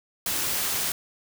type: noise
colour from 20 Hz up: white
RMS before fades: -27 dBFS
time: 0.26-0.92 s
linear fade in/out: 2 ms
effects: none